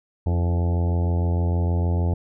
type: harmonic tone with a mistuned harmonic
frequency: 86.5 Hz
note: F2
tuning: 16 cents flat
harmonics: 1 / 2 / 3 / 4 / 5 / 6 / 7 / 8 / 9 / 10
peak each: -19 / -29 / -35 / -35 / -36 / -39 / -40 / -40 / -42 / -41 dBFS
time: 0.26-2.14 s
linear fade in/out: 5 ms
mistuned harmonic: 4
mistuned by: -28 cents
effects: none